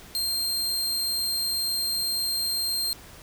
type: tone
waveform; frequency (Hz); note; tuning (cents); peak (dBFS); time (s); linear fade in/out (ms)
sawtooth; 4186; C8; 0; -22; 0.15-2.93; 0
effects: pink hiss -47 dBFS RMS until 3.22 s